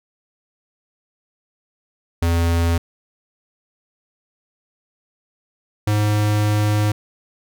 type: tone pair in turn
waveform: square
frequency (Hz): 84.4 / 105.15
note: E2 / G#2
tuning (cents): +41 / +22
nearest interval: major third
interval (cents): 381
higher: second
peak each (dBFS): -16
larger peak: neither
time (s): 2.22-2.78 / 5.87-6.92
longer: second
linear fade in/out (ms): 5
effects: none

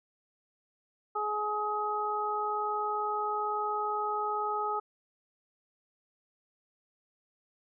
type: harmonic tone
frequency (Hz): 421.1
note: G#4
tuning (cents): +24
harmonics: 1 / 2 / 3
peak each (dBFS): -36 / -33 / -32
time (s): 1.15-4.8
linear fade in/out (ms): 10
effects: none

